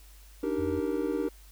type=chord; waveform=triangle; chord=Eb major seventh; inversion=third; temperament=just; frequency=291.7 / 311.1 / 388.9 / 466.7 Hz; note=D4 / Eb4 / G4 / Bb4; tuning=-12 / 0 / -14 / +2 cents; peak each=-31 dBFS; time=0.43-1.29 s; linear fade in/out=5 ms
type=tone; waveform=sine; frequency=87.31 Hz; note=F2; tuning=in tune; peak=-35 dBFS; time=0.58-0.8 s; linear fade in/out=10 ms
effects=added 50 Hz sine -50 dBFS peak until 1.51 s + white hiss -58 dBFS RMS until 1.51 s